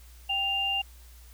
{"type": "tone pair together", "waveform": "sine", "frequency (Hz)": [784.3, 2795], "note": ["G5", "F7"], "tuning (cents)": [1, 1], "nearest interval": "octave + minor seventh", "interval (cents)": 2200, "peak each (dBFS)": [-33, -26], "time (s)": [0.29, 0.82], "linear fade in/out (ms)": 10, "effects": ["added 60 Hz sine -48 dBFS peak until 1.33 s", "white hiss -57 dBFS RMS until 1.33 s"]}